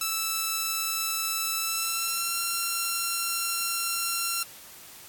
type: tone with pitch glide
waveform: 5% pulse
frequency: 1318.5 to 1365.8 Hz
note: E6 to F6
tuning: 0 to -39 cents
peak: -15 dBFS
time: 0.01-4.43 s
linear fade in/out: 2 ms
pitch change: +61 cents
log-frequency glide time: 1.59-2.38 s
effects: white hiss -47 dBFS RMS until 5.08 s + AAC 64 kbps